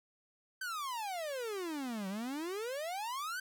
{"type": "exponential two-way sweep", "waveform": "45% pulse", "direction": "down then up", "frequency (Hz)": [1568, 185.9, 1568], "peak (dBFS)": -37, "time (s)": [0.61, 3.4], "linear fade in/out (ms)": 5, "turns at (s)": 2.08, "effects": []}